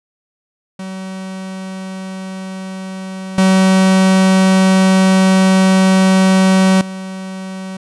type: tone with level steps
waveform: 45% pulse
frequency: 189.3 Hz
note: F#3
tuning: 40 cents sharp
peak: -24 / -8 / -24 dBFS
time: 0.79-7.77 s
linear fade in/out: 5 ms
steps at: 3.38 / 6.81 s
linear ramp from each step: 2 ms
effects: resampled to 24000 Hz